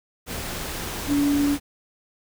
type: tone in noise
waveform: sine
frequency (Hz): 286.7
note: D4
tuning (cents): -42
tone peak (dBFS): -18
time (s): 1.07-1.58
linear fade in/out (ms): 50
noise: pink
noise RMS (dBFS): -31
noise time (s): 0.26-1.6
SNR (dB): +10
effects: none